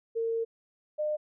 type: tone pair in turn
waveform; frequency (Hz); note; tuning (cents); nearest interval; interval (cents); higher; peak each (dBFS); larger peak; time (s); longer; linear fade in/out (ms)
sine; 456.2 / 605.4; A#4 / D#5; -37 / -48; perfect fourth; 489; second; -27; neither; 0.15-0.45 / 0.98-1.17; first; 20
effects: none